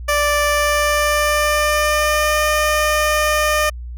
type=tone with pitch glide; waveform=15% pulse; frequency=587.3 to 606.3 Hz; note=D5 to D#5; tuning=0 to -45 cents; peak=-8 dBFS; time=0.08-3.7 s; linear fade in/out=10 ms; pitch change=+55 cents; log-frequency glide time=0.47-2.44 s; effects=added 60 Hz sine -27 dBFS peak until 3.97 s